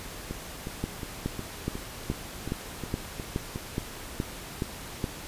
two click trains, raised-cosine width 3 ms, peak -21 / -15 dBFS, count 10 / 11, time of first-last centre 0.31-3.559 / 0.84-5.042 s, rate 2.77 / 2.38 Hz, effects pink hiss -41 dBFS RMS until 5.27 s + resampled to 32000 Hz

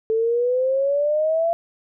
sine exponential sweep, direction up, 439.3 to 681 Hz, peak -17 dBFS, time 0.1-1.53 s, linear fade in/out 0 ms, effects none

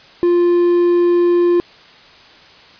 triangle tone, 349.2 Hz, F4, in tune, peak -8 dBFS, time 0.23-1.6 s, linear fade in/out 0 ms, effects white hiss -43 dBFS RMS until 2.79 s + resampled to 11025 Hz

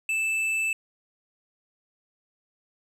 triangle tone with hard clipping, 2637 Hz, E7, in tune, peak -25 dBFS, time 0.09-0.73 s, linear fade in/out 2 ms, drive 10 dB, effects none

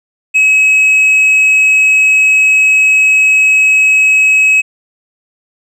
sine tone with tanh clipping, 2560 Hz, D#7, 49 cents sharp, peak -6 dBFS, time 0.34-4.62 s, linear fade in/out 20 ms, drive 3 dB, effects none

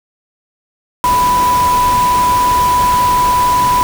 sine tone in noise, 990 Hz, B5, 4 cents sharp, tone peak -9 dBFS, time 1.04-3.83 s, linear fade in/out 0 ms, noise pink, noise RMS -21 dBFS, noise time 1.04-3.83 s, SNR +9 dB, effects none

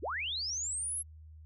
sine linear sweep, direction up, 230.1 to 11270 Hz, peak -33 dBFS, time 0.02-1.03 s, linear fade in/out 20 ms, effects added 78 Hz sine -49 dBFS peak until 1.45 s

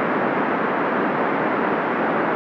pink band-pass noise, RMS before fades -21 dBFS, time 0-2.35 s, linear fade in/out 0 ms, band 210 to 1800 Hz, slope 24 dB/octave, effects none

